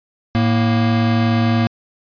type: tone pair together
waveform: square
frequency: 110 / 233.1 Hz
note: A2 / A#3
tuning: 0 / 0 cents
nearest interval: octave + minor second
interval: 1300 cents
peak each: -17 dBFS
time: 0.35-1.67 s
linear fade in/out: 0 ms
effects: resampled to 11025 Hz